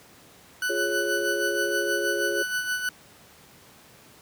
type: tone with tremolo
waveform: 40% pulse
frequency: 1490 Hz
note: F#6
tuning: 12 cents sharp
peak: -23 dBFS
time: 0.62-2.89 s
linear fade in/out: 2 ms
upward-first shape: sine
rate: 6.3 Hz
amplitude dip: 55%
type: chord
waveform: sine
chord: Db major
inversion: first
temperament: equal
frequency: 349.2 / 415.3 / 554.4 Hz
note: F4 / Ab4 / Db5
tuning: 0 / 0 / 0 cents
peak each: -30 dBFS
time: 0.69-2.43 s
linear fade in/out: 10 ms
effects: pink hiss -52 dBFS RMS until 4.21 s + high-pass 100 Hz 12 dB/octave